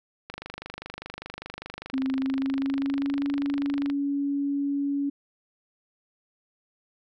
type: click train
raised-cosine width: 0.3 ms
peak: -20 dBFS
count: 91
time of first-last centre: 0.3-3.9 s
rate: 25 Hz
type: tone with pitch glide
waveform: sine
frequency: 264.5 to 281.9 Hz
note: C4 to C#4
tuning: +19 to +29 cents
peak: -24 dBFS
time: 1.93-5.1 s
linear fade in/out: 10 ms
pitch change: +110 cents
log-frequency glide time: 2.12-3.27 s
effects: none